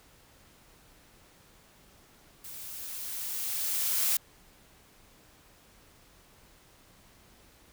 blue noise with level ramp, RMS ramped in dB -44 to -26 dBFS, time 2.44-4.17 s, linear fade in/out 5 ms, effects pink hiss -59 dBFS RMS until 7.72 s

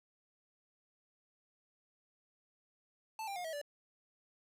square tone with pitch steps, 880 / 793.1 / 714.8 / 644.2 / 580.6 Hz, A5 / G5 / F5 / E5 / D5, 0 / +20 / +40 / -40 / -20 cents, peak -40 dBFS, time 3.19-3.615 s, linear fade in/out 2 ms, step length 85 ms, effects resampled to 32000 Hz + 11-bit

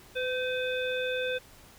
harmonic tone with a mistuned harmonic, 506 Hz, B4, 42 cents sharp, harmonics 1 / 3 / 5 / 7, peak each -30 / -35 / -37 / -38 dBFS, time 0.15-1.39 s, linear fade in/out 20 ms, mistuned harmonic 3, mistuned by +32 cents, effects pink hiss -54 dBFS RMS until 1.78 s

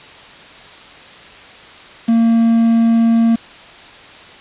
triangle tone with quantisation, 229.2 Hz, A#3, 29 cents flat, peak -7 dBFS, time 2.08-3.36 s, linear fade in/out 10 ms, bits 5, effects white hiss -38 dBFS RMS until 4.4 s + resampled to 8000 Hz

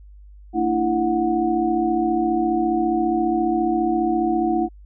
sine tone cluster, 228.2 / 298.1 / 332.8 / 733 Hz, A#3 / D4 / E4 / F#5, -37 / +26 / +17 / -16 cents, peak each -26 / -26 / -20 / -23 dBFS, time 0.53-4.69 s, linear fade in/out 50 ms, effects added 50 Hz sine -41 dBFS peak until 4.85 s

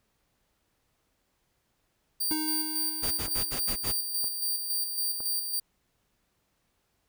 5% pulse tone with tremolo, 4682 Hz, D8, 6 cents flat, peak -20 dBFS, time 2.2-5.6 s, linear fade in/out 10 ms, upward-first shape square, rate 3.6 Hz, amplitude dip 45%
square tone with exponential decay, 311.1 Hz, D#4, in tune, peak -29 dBFS, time 2.31-4.11 s, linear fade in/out 0 ms, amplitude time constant 390 ms
click train, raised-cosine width 1 ms, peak -29 dBFS, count 4, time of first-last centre 2.32-5.205 s, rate 1.04 Hz
pink noise bursts, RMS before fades -35 dBFS, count 6, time 3.02-3.925 s, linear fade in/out 20 ms, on 95 ms, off 67 ms
effects pink hiss -74 dBFS RMS until 7.08 s

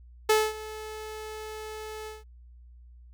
sawtooth tone with ADSR envelope, 432.5 Hz, A4, 30 cents flat, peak -14 dBFS, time 0.29-2.24 s, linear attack 8 ms, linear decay 230 ms, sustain -19 dB, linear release 170 ms, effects added 60 Hz sine -48 dBFS peak until 3.13 s

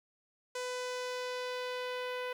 sawtooth tone with low-pass filter sweep, 500 Hz, B4, 21 cents sharp, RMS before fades -38 dBFS, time 0.55-2.33 s, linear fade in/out 5 ms, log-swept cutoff 7500 to 2800 Hz, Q 1.4, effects 10-bit

